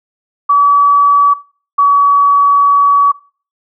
sine tone pair in turn, 1144 / 1135.4 Hz, D6 / C#6, -46 / +41 cents, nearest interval unison, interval 13 cents, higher first, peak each -5 dBFS, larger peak neither, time 0.49-1.34 / 1.78-3.12 s, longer second, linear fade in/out 10 ms, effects noise-tail reverb RT60 0.4 s tail -20 dB re dry

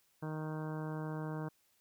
harmonic tone, 155.56 Hz, D#3, in tune, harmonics 1 / 2 / 3 / 4 / 5 / 6 / 7 / 8 / 9 / 10, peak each -39 / -44 / -47 / -50 / -53 / -51 / -53 / -58 / -57 / -55 dBFS, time 0.22-1.49 s, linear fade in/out 10 ms, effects white hiss -73 dBFS RMS until 1.8 s

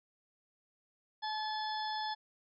harmonic tone, 862 Hz, A5, 36 cents flat, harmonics 1 / 2 / 4 / 5 / 6, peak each -36 / -44 / -44 / -48 / -46 dBFS, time 1.22-2.15 s, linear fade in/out 20 ms, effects none

